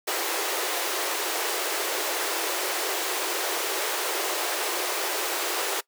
pink high-pass noise, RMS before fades -28 dBFS, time 0.07-5.81 s, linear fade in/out 10 ms, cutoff 330 Hz, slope 96 dB/octave, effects noise-tail reverb RT60 0.1 s tail -21 dB re dry

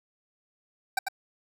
25% pulse tone with echo, 774 Hz, G5, 22 cents flat, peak -19 dBFS, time 0.97-0.99 s, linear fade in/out 5 ms, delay 95 ms, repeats 1, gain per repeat -5 dB, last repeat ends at 1.085 s, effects none

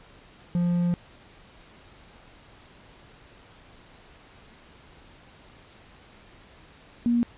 triangle / sine tone pair in turn, 174.61 / 237.6 Hz, F3 / A#3, 0 / +33 cents, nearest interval perfect fourth, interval 533 cents, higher second, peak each -19 dBFS, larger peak neither, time 0.55-0.94 / 7.06-7.23 s, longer first, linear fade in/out 0 ms, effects pink hiss -52 dBFS RMS until 7.37 s + resampled to 8000 Hz

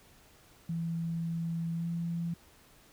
sine tone with pitch glide, 166.4 to 169.11 Hz, E3 to E3, +17 to +45 cents, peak -31 dBFS, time 0.69-2.34 s, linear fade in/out 5 ms, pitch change +28 cents, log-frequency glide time 1.75-1.86 s, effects pink hiss -60 dBFS RMS until 2.92 s

